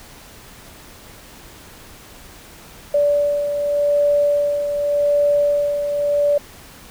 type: beating tone pair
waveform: sine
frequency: 580 / 580.86 Hz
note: D5 / D5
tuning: -22 / -19 cents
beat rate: 0.86 Hz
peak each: -15 / -24 dBFS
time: 2.94-6.38 s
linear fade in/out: 5 ms
effects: pink hiss -42 dBFS RMS until 6.9 s